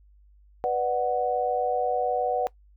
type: chord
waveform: sine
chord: B minor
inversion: none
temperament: just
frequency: 493.9 / 592.7 / 740.8 Hz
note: B4 / D5 / F#5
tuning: 0 / +16 / +2 cents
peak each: -27 / -30 / -25 dBFS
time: 0.64-2.47 s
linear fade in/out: 0 ms
effects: noise-tail reverb RT60 0.1 s tail -20 dB re dry + added 50 Hz sine -53 dBFS peak until 2.76 s